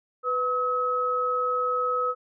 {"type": "tone pair together", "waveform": "sine", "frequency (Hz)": [497.3, 1281], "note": ["B4", "E6"], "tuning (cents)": [12, -50], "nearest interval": "octave + major third", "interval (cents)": 1638, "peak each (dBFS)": [-28, -24], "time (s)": [0.23, 2.15], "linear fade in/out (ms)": 50, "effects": []}